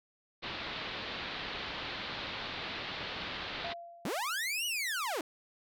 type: low-pass noise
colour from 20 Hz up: white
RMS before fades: -40 dBFS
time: 0.42-3.74 s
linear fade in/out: 20 ms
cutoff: 4200 Hz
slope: 48 dB/octave
type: tone with exponential decay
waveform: sine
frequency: 686 Hz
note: F5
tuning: 31 cents flat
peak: -36 dBFS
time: 3.64-4.52 s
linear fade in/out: 5 ms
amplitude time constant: 190 ms
type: linear two-way sweep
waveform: sawtooth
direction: up then down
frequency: 142.4 to 2972 to 272.9 Hz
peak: -29 dBFS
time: 4.05-5.21 s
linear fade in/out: 2 ms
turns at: 4.66 s
effects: none